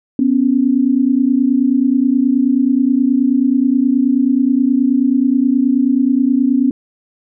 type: tone pair together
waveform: sine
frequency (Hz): 248.3 / 277.7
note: B3 / C#4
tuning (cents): +9 / +3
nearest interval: major second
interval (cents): 194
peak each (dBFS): -13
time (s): 0.19-6.71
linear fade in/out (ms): 2
effects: none